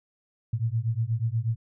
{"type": "beating tone pair", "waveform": "sine", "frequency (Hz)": [110, 118.3], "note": ["A2", "A#2"], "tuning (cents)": [0, 26], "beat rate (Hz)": 8.3, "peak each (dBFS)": -27, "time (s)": [0.53, 1.56], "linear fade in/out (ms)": 5, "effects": []}